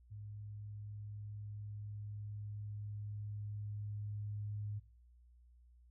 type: tone with level ramp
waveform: sine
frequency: 104.1 Hz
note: G#2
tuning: 5 cents sharp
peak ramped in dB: -46 to -39 dBFS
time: 0.1-4.8 s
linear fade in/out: 20 ms
effects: noise-tail reverb RT60 0.4 s tail -23 dB re dry + added 60 Hz sine -61 dBFS peak until 5.9 s